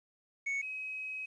triangle / sine tone pair in turn, 2217 / 2541 Hz, C#7 / D#7, 0 / +36 cents, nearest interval major second, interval 236 cents, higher second, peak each -30 / -37 dBFS, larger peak first, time 0.46-0.62 / 0.62-1.26 s, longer second, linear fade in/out 10 ms, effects resampled to 22050 Hz + 11-bit

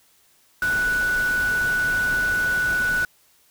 sine tone in noise, 1480 Hz, F#6, in tune, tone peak -19 dBFS, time 0.62-3.05 s, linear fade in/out 2 ms, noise pink, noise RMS -33 dBFS, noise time 0.62-3.05 s, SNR +11 dB, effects white hiss -59 dBFS RMS until 3.5 s

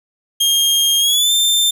sawtooth tone with pitch glide, 3225 to 3578 Hz, G7 to A7, +48 to +28 cents, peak -9 dBFS, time 0.4-1.71 s, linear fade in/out 10 ms, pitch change +180 cents, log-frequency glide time 0.99-1.32 s, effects none

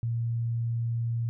sine tone, 116.54 Hz, A#2, in tune, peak -26 dBFS, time 0.03-1.29 s, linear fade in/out 0 ms, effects none

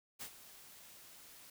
white noise with ADSR envelope, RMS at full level -44 dBFS, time 0.19-1.5 s, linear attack 28 ms, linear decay 79 ms, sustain -13 dB, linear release 4 ms, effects none

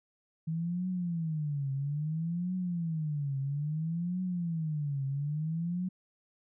sine tone with vibrato, 158.3 Hz, D#3, 30 cents sharp, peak -30 dBFS, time 0.47-5.89 s, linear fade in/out 10 ms, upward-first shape triangle, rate 0.6 Hz, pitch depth 280 cents each way, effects none

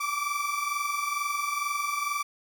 30% pulse tone pair together, 1152.5 / 1174.7 Hz, D6 / D6, -33 / 0 cents, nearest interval unison, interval 33 cents, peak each -28 dBFS, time 0-2.23 s, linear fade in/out 10 ms, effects none

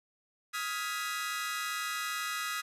sawtooth chord, F half-diminished seventh, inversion third, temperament equal with one note detuned, 1259 / 1396.9 / 1661.2 / 1975.5 Hz, Eb6 / F6 / Ab6 / Cb7, +20 / 0 / 0 / 0 cents, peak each -33 / -37 / -37 / -36 dBFS, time 0.53-2.62 s, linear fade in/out 20 ms, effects resampled to 32000 Hz

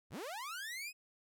sawtooth linear sweep, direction up, 43.65 to 2576 Hz, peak -38 dBFS, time 0.1-0.93 s, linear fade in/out 50 ms, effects none

